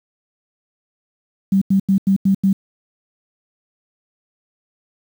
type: tone bursts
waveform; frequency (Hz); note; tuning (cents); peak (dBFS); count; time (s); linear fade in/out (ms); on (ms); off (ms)
sine; 194; G3; -18; -11; 6; 1.52-2.53; 5; 95; 88
effects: 7-bit